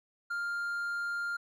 triangle tone, 1400 Hz, F6, 4 cents sharp, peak -30 dBFS, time 0.3-1.37 s, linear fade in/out 10 ms, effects none

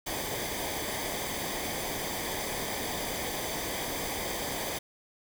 pink noise with comb filter, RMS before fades -34 dBFS, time 0.06-4.79 s, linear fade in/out 10 ms, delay 0.73 ms, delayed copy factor -0.65, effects none

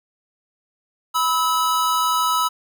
square tone pair together, 987.8 / 1294.4 Hz, B5 / E6, 0 / -32 cents, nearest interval perfect fourth, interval 468 cents, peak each -22 / -20 dBFS, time 1.14-2.49 s, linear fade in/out 20 ms, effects none

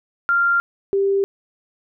sine tone pair in turn, 1390 / 394.2 Hz, F6 / G4, -9 / +10 cents, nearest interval octave + minor seventh, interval 2181 cents, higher first, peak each -14 / -15 dBFS, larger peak first, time 0.29-0.6 / 0.93-1.24 s, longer neither, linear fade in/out 0 ms, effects none

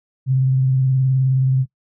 sine tone with vibrato, 131.5 Hz, C3, 9 cents sharp, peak -13 dBFS, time 0.26-1.66 s, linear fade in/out 50 ms, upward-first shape sine, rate 19 Hz, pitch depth 33 cents each way, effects noise-tail reverb RT60 0.1 s tail -20 dB re dry

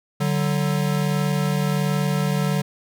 square tone pair together, 146.83 / 188.21 Hz, D3 / F#3, 0 / +30 cents, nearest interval major third, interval 430 cents, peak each -22 / -24 dBFS, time 0.2-2.62 s, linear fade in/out 10 ms, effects none

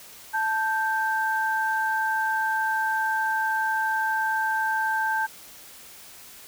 sine tone pair together, 880 / 1568 Hz, A5 / G6, 0 / 0 cents, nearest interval minor seventh, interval 1000 cents, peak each -25 dBFS, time 0.33-5.27 s, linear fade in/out 20 ms, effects white hiss -46 dBFS RMS until 6.47 s

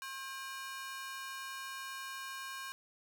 sawtooth ring-modulated tone, 1335 Hz, E6, 22 cents sharp, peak -35 dBFS, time 0.02-2.72 s, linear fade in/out 0 ms, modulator 263 Hz, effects none

